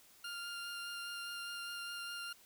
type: tone with vibrato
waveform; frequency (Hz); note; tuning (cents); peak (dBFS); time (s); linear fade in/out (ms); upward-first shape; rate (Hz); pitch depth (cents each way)
20% pulse; 1400; F6; +4; -37; 0.24-2.33; 5; sine; 4.9; 9
effects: white hiss -63 dBFS RMS until 2.45 s